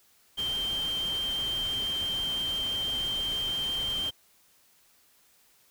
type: tone in noise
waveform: sine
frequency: 3147 Hz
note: G7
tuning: 6 cents sharp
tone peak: -28 dBFS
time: 0.37-4.11 s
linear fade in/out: 20 ms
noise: pink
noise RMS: -41 dBFS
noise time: 0.37-4.11 s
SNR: +10 dB
effects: white hiss -63 dBFS RMS until 5.7 s